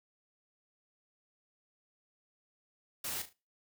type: noise with echo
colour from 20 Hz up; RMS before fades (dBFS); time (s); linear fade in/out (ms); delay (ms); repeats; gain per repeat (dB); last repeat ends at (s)
white; -38; 3.04-3.22; 5; 37; 3; -10; 3.331
effects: noise-tail reverb RT60 0.3 s tail -22 dB re dry